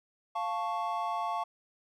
triangle chord, F augmented, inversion none, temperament equal, 698.5 / 880 / 1108.7 Hz, F5 / A5 / C#6, 0 / 0 / 0 cents, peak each -33 dBFS, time 0.35-1.44 s, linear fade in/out 10 ms, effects none

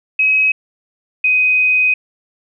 sine tone pair in turn, 2547 / 2508 Hz, D#7 / D#7, +40 / +13 cents, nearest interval unison, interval 27 cents, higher first, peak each -10 dBFS, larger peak neither, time 0.19-0.52 / 1.24-1.94 s, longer second, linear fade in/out 5 ms, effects none

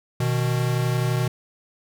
square tone pair together, 123.93 / 155.56 Hz, B2 / D#3, +6 / 0 cents, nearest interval major third, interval 394 cents, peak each -22 / -27 dBFS, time 0.2-1.28 s, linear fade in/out 5 ms, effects none

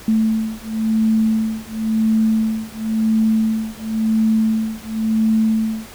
sine beating tone pair, 220 / 220.95 Hz, A3 / A3, 0 / +7 cents, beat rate 0.95 Hz, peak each -18 dBFS, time 0.08-5.89 s, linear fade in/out 2 ms, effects pink hiss -39 dBFS RMS until 5.94 s

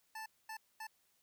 25% pulse tone bursts at uneven times, 880 Hz, A5, in tune, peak -40 dBFS, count 3, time 0.15-0.26 / 0.49-0.57 / 0.8-0.87 s, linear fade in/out 5 ms, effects white hiss -75 dBFS RMS until 1.22 s

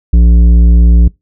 sine tone with tanh clipping, 58.27 Hz, A#1, in tune, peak -4 dBFS, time 0.13-1.08 s, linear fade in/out 5 ms, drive 10 dB, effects noise-tail reverb RT60 0.2 s tail -24 dB re dry

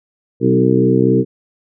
harmonic tone with a mistuned harmonic, 64.1 Hz, C2, 35 cents flat, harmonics 2 / 3 / 4 / 5 / 6 / 7, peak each -17 / -17 / -17 / -17 / -17 / -17 dBFS, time 0.4-1.25 s, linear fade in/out 50 ms, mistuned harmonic 4, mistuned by +22 cents, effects none

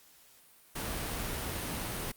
pink noise, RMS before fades -36 dBFS, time 0.75-2.12 s, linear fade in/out 10 ms, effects white hiss -60 dBFS RMS until 2.16 s + Opus 48 kbps

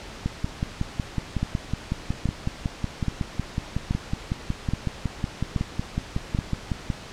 two click trains, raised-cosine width 5 ms, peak -11 / -12 dBFS, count 7 / 37, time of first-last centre 1.43-6.389 / 0.26-6.902 s, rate 1.21 / 5.42 Hz, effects pink hiss -40 dBFS RMS until 7.12 s + low-pass 6000 Hz 12 dB/octave

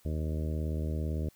harmonic tone, 77.78 Hz, D#2, in tune, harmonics 1 / 2 / 3 / 4 / 5 / 6 / 7 / 8, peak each -31 / -37 / -41 / -43 / -45 / -47 / -48 / -49 dBFS, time 0.05-1.29 s, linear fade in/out 5 ms, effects white hiss -64 dBFS RMS until 1.35 s

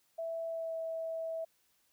sine tone with pitch glide, 659.3 to 652.1 Hz, E5 to E5, 0 to -19 cents, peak -35 dBFS, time 0.18-1.45 s, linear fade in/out 10 ms, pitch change -19 cents, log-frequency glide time 0.48-0.75 s, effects white hiss -73 dBFS RMS until 1.92 s

